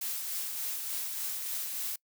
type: noise with tremolo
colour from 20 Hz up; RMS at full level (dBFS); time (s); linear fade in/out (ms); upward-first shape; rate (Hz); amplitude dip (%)
blue; -34; 0.01-1.96; 5; triangle; 3.4; 35
effects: noise-tail reverb RT60 0.1 s tail -25 dB re dry